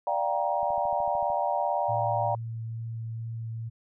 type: chord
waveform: sine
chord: G minor seventh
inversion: second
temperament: just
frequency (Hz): 588 / 705.6 / 784 / 940.8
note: D5 / F5 / G5 / Bb5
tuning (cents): +2 / +18 / 0 / +16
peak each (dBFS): -30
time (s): 0.07-2.35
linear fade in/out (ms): 2
type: click train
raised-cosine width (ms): 5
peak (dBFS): -37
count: 10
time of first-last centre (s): 0.63-1.302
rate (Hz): 13.4
type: tone with vibrato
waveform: sine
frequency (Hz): 113.8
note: A#2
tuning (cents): -41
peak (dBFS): -32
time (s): 1.88-3.7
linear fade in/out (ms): 20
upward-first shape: triangle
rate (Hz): 2.3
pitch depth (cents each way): 12
effects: none